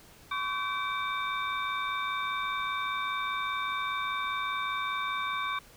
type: tone cluster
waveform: sine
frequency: 1027 / 1132 / 1537 / 2313 / 3642 Hz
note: C6 / C#6 / G6 / D7 / A#7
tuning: -33 / +36 / -35 / -27 / -41 cents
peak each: -40 / -32 / -38 / -37 / -39 dBFS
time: 0.31-5.59 s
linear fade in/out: 5 ms
effects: pink hiss -55 dBFS RMS until 5.76 s